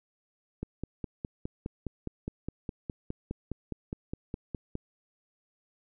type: click train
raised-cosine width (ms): 3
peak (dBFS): -21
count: 21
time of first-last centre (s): 0.63-4.754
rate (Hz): 4.85
effects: none